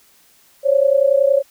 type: tone pair together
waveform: sine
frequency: 538 / 568.7 Hz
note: C5 / C#5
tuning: +48 / +44 cents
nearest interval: minor second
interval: 96 cents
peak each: -14 dBFS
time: 0.63-1.43 s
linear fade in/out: 50 ms
effects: white hiss -53 dBFS RMS until 1.5 s